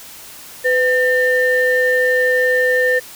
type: tone pair together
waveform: sine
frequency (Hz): 502.9 / 1803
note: B4 / A6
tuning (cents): +31 / +42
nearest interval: octave + minor seventh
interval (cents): 2211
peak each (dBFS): -14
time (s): 0.64-3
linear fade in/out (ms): 20
effects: tanh soft clip ceiling -6 dBFS + white hiss -37 dBFS RMS until 3.15 s